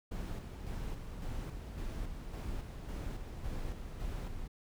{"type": "noise with tremolo", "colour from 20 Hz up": "brown", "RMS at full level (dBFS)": -39, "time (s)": [0.11, 4.48], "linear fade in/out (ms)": 10, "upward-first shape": "square", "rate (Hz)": 1.8, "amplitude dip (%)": 40, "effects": []}